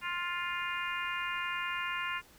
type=harmonic tone; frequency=350.8 Hz; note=F4; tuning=8 cents sharp; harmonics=3 / 4 / 5 / 6 / 7 / 8; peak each=-38 / -39 / -40 / -41 / -41 / -42 dBFS; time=0.01-2.22 s; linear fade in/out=50 ms; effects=pink hiss -59 dBFS RMS until 2.38 s